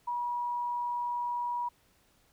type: tone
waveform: sine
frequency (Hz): 965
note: B5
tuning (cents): -40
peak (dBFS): -30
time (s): 0.07-1.69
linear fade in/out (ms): 10
effects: pink hiss -67 dBFS RMS until 2.32 s